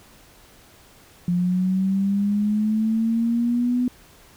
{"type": "linear sweep", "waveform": "sine", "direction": "up", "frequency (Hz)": [174.61, 249.8], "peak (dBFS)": -18, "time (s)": [1.28, 3.88], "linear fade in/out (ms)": 2, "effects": ["pink hiss -51 dBFS RMS until 4.36 s"]}